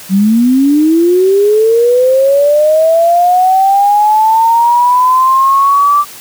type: linear sweep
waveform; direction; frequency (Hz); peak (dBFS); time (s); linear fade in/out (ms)
sine; up; 185 to 1174.7; -5; 0.09-6.05; 50
effects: white hiss -31 dBFS RMS until 6.2 s + high-pass 80 Hz 12 dB/octave